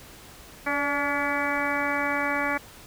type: harmonic tone with a mistuned harmonic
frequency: 285.2 Hz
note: C#4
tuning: 49 cents sharp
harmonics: 1 / 2 / 3 / 4 / 5 / 6 / 7 / 8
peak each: -32 / -32 / -32 / -32 / -32 / -32 / -32 / -32 dBFS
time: 0.66-2.58 s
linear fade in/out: 10 ms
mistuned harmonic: 2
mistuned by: +31 cents
effects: pink hiss -47 dBFS RMS until 2.86 s